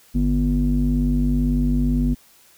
square tone with low-pass filter, 49 Hz, G1, in tune, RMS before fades -19 dBFS, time 0.14-2.15 s, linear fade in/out 20 ms, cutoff 230 Hz, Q 7.3, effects white hiss -53 dBFS RMS until 2.57 s

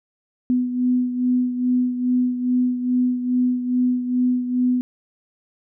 sine beating tone pair, 249.1 / 251.5 Hz, B3 / B3, +15 / +32 cents, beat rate 2.4 Hz, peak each -18 / -25 dBFS, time 0.5-4.81 s, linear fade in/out 0 ms, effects none

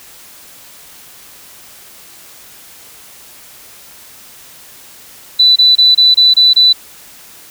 sine tone bursts, 3982 Hz, B7, 14 cents sharp, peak -4 dBFS, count 7, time 5.39-6.73 s, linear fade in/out 10 ms, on 170 ms, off 25 ms, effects white hiss -38 dBFS RMS until 7.5 s

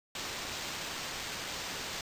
white noise with sample-and-hold, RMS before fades -39 dBFS, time 0.15-2.01 s, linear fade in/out 2 ms, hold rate 11025 Hz, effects resampled to 32000 Hz

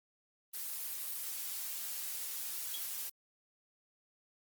blue noise, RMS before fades -40 dBFS, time 0.53-3.1 s, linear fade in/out 20 ms
sine tone with exponential decay, 3322 Hz, G#7, in tune, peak -37 dBFS, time 2.74-2.85 s, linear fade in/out 2 ms, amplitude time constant 23 ms
effects Opus 24 kbps

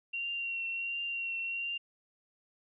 sine tone with vibrato, 2750 Hz, F7, 27 cents flat, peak -33 dBFS, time 0.13-1.78 s, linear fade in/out 10 ms, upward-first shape triangle, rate 1.4 Hz, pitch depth 26 cents each way, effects none

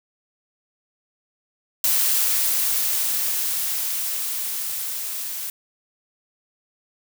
blue noise with level ramp, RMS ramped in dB -19 to -30 dBFS, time 1.84-5.5 s, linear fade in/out 2 ms, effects none

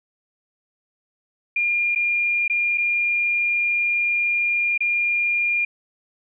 sine tone with dropouts, 2409 Hz, D7, 43 cents sharp, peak -18 dBFS, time 1.56-5.65 s, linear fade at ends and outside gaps 5 ms, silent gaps 1.95-1.958 / 2.48-2.498 / 2.776-2.78 / 4.778-4.805 s, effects none

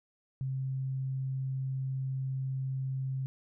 sine tone, 132.7 Hz, C3, 25 cents sharp, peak -31 dBFS, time 0.41-3.26 s, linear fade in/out 0 ms, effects none

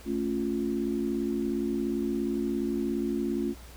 sine chord, A augmented, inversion none, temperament equal, 220 / 277.2 / 349.2 Hz, A3 / C#4 / E#4, 0 / 0 / 0 cents, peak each -31 dBFS, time 0.05-3.55 s, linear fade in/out 50 ms, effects added 60 Hz sine -46 dBFS peak until 3.76 s + pink hiss -51 dBFS RMS until 3.76 s

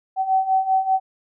sine beating tone pair, 759 / 764.1 Hz, F#5 / G5, +44 / -44 cents, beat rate 5.1 Hz, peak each -22 / -18 dBFS, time 0.16-1 s, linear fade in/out 50 ms, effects none

